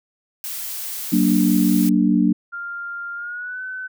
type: noise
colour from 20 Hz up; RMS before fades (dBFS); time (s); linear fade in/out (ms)
blue; -29; 0.44-1.89; 0
type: chord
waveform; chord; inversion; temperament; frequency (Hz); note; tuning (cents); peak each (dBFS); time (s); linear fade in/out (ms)
sine; Gb augmented; none; equal with one note detuned; 188.01 / 233.1 / 293.7; Gb3 / Bb3 / D4; +28 / 0 / 0; -18; 1.12-2.33; 10
type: tone with pitch glide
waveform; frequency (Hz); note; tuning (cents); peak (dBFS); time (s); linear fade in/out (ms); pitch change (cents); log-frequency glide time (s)
sine; 1396.9 to 1514.6; F6 to F#6; 0 to +40; -27; 2.52-3.88; 20; +140; 3.15-3.62
effects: none